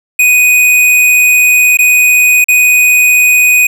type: tone with dropouts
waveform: square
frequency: 2489 Hz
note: D#7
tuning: in tune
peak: -5 dBFS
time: 0.19-3.67 s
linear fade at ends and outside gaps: 5 ms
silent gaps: 1.772-1.788 / 2.443-2.484 s
effects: none